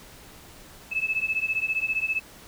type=beating tone pair; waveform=sine; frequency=2600 / 2615 Hz; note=E7 / E7; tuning=-24 / -15 cents; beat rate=15 Hz; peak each=-27 dBFS; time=0.91-2.2 s; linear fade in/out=20 ms; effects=pink hiss -48 dBFS RMS until 2.47 s